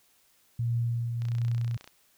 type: tone with tremolo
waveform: sine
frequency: 117.8 Hz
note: A#2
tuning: 19 cents sharp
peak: -24 dBFS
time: 0.59-1.77 s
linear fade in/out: 5 ms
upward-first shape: triangle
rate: 1.4 Hz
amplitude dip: 45%
type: click train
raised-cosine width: 0.2 ms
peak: -29 dBFS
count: 21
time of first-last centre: 1.22-1.876 s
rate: 30.5 Hz
effects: white hiss -65 dBFS RMS until 2.17 s